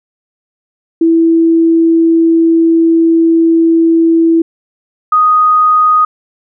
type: tone pair in turn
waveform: sine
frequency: 329.6 / 1244.4 Hz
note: E4 / D#6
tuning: 0 / 0 cents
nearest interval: octave + major seventh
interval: 2300 cents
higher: second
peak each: -5 dBFS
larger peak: neither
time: 1.01-4.42 / 5.12-6.05 s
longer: first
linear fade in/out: 5 ms
effects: none